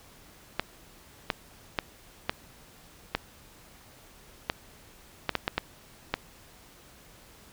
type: clicks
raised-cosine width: 0.3 ms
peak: -9 dBFS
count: 11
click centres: 0.596 / 1.302 / 1.788 / 2.295 / 3.15 / 4.499 / 5.293 / 5.353 / 5.479 / 5.58 / 6.14 s
effects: pink hiss -54 dBFS RMS until 7.52 s